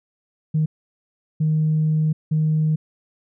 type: tone bursts at uneven times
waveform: sine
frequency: 155.56 Hz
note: D#3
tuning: in tune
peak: -15 dBFS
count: 3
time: 0.54-0.66 / 1.4-2.13 / 2.31-2.76 s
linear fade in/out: 10 ms
effects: tanh soft clip ceiling -12 dBFS